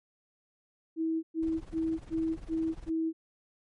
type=tone bursts; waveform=sine; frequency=323.5 Hz; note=E4; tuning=32 cents flat; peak=-27 dBFS; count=6; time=0.96-3.13 s; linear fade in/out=50 ms; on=270 ms; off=110 ms
type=noise with tremolo; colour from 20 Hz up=brown; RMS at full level=-42 dBFS; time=1.42-2.9 s; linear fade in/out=10 ms; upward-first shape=triangle; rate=20 Hz; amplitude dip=80%
effects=MP3 48 kbps